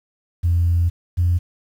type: tone pair in turn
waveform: sine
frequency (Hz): 85.8 / 87.5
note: F2 / F2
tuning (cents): -30 / +4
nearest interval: unison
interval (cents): 34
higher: second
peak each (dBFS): -13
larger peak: neither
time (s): 0.43-0.9 / 1.17-1.39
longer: first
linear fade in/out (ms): 20
effects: tanh soft clip ceiling -10 dBFS + 8-bit